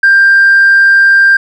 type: tone with tanh clipping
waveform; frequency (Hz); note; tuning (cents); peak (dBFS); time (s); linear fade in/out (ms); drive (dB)
triangle; 1588; G6; +22; -3; 0.03-1.37; 5; 5
effects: none